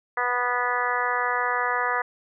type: harmonic tone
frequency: 245.7 Hz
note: B3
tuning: 9 cents flat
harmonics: 2 / 3 / 4 / 5 / 6 / 7 / 8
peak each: -32 / -31 / -28 / -28 / -32 / -29 / -31 dBFS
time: 0.17-2.02 s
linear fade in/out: 5 ms
effects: none